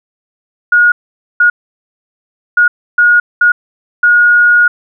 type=tone bursts at uneven times; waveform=sine; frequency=1441 Hz; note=F#6; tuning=46 cents flat; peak=-4 dBFS; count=6; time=0.72-0.92 / 1.4-1.5 / 2.57-2.68 / 2.98-3.2 / 3.41-3.52 / 4.03-4.68 s; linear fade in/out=5 ms; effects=none